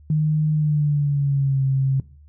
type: tone with pitch glide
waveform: sine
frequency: 153.6 to 134.49 Hz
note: D#3 to C3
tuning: -22 to +48 cents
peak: -16 dBFS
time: 0.1-2 s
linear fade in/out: 2 ms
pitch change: -230 cents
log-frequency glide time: 0.53-1.63 s
effects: noise-tail reverb RT60 0.4 s tail -19 dB re dry + added 74 Hz sine -45 dBFS peak until 2.28 s